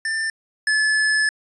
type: tone pair in turn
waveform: square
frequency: 1784 / 1725.2 Hz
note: A6 / A6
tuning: +23 / -35 cents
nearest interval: minor second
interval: 58 cents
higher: first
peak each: -22 / -17 dBFS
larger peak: second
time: 0.05-0.3 / 0.67-1.29 s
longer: second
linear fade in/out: 2 ms
effects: resampled to 24000 Hz